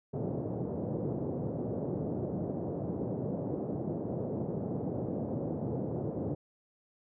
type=band-pass noise; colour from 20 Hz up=pink; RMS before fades=-35 dBFS; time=0.13-6.35 s; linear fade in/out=10 ms; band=110 to 580 Hz; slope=24 dB/octave; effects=none